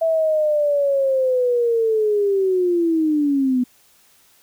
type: linear sweep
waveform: sine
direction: down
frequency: 659 to 245.6 Hz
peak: -15 dBFS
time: 0.01-3.64 s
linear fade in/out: 10 ms
effects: white hiss -55 dBFS RMS until 4.42 s